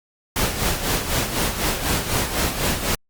pink noise with tremolo, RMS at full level -20 dBFS, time 0.36-2.95 s, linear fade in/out 2 ms, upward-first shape sine, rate 4 Hz, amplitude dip 60%, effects Opus 48 kbps

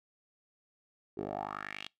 10% pulse tone with band-pass filter sweep, 50.4 Hz, G1, 49 cents sharp, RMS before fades -40 dBFS, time 1.17-1.88 s, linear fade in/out 10 ms, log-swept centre 380 to 3400 Hz, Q 4.1, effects noise-tail reverb RT60 0.2 s tail -25 dB re dry

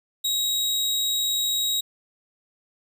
sawtooth tone, 3811 Hz, A#7, 38 cents sharp, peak -19 dBFS, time 0.24-1.81 s, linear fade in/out 10 ms, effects none

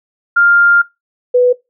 sine tone pair in turn, 1400 / 495 Hz, F6 / B4, +4 / +4 cents, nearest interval octave + tritone, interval 1800 cents, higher first, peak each -6 dBFS, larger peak neither, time 0.36-0.82 / 1.34-1.53 s, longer first, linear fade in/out 10 ms, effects noise-tail reverb RT60 0.2 s tail -21 dB re dry

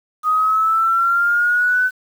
sine exponential sweep, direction up, 1243 to 1513 Hz, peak -13 dBFS, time 0.23-1.91 s, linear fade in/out 50 ms, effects 7-bit

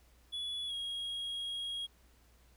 triangle tone with pitch glide, 3408 to 3286 Hz, G#7 to G#7, +44 to -19 cents, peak -35 dBFS, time 0.32-1.87 s, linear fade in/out 20 ms, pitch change -63 cents, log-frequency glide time 0.67-0.73 s, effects added 60 Hz sine -63 dBFS peak until 2.56 s + pink hiss -68 dBFS RMS until 2.56 s

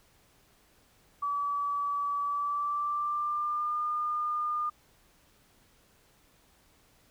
sine tone with pitch glide, 1147 to 1211.7 Hz, D6 to D#6, -41 to -46 cents, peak -28 dBFS, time 1.22-4.7 s, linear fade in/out 10 ms, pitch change +95 cents, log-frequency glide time 2.23-3.82 s, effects pink hiss -64 dBFS RMS until 7.1 s

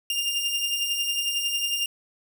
sawtooth beating tone pair, 2794 / 2805 Hz, F7 / F7, 0 / +7 cents, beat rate 11 Hz, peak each -28 / -22 dBFS, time 0.1-1.86 s, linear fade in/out 2 ms, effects none

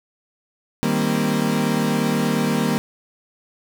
35% pulse chord, C minor seventh, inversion first, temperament equal, 155.56 / 196 / 233.1 / 261.6 Hz, Eb3 / G3 / Bb3 / C4, 0 / 0 / 0 / 0 cents, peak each -23 / -22 / -20 / -25 dBFS, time 0.83-2.78 s, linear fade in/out 0 ms, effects none

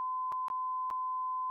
sine tone with dropouts, 1022 Hz, C6, 41 cents flat, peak -32 dBFS, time 0-1.5 s, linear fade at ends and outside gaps 0 ms, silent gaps 0.32-0.324 / 0.483-0.501 / 0.902-0.91 s, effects none

